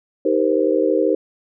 sine chord, C minor seventh, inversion first, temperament just, 314 / 392.4 / 470.9 / 523.3 Hz, Eb4 / G4 / Bb4 / C5, +16 / +2 / +18 / 0 cents, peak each -20 dBFS, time 0.25-1.15 s, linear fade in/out 5 ms, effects none

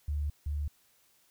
sine tone pair in turn, 73.42 / 73.42 Hz, D2 / D2, 0 / 0 cents, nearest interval unison, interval 0 cents, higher neither, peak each -29 / -30 dBFS, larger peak first, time 0.08-0.3 / 0.46-0.68 s, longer neither, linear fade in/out 5 ms, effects white hiss -67 dBFS RMS until 1.3 s

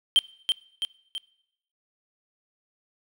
triangle tone with echo, 3136 Hz, G7, in tune, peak -13 dBFS, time 0.16-0.19 s, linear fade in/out 0 ms, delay 330 ms, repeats 3, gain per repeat -5 dB, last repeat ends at 1.18 s, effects noise-tail reverb RT60 0.8 s tail -23 dB re dry

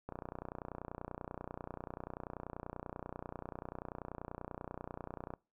click train, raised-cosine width 1 ms, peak -28 dBFS, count 160, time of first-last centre 0.09-5.338 s, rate 30.3 Hz, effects noise-tail reverb RT60 0.3 s tail -23 dB re dry

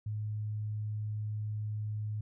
sine tone, 106.4 Hz, G#2, 42 cents sharp, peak -33 dBFS, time 0.06-2.21 s, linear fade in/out 5 ms, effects none

